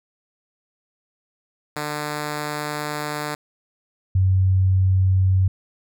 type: tone pair in turn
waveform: 5% pulse / sine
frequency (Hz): 149.2 / 94.21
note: D3 / F#2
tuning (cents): +28 / +32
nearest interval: minor sixth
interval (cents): 796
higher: first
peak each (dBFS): -14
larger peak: neither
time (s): 1.76-3.35 / 4.15-5.48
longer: first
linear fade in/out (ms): 5
effects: none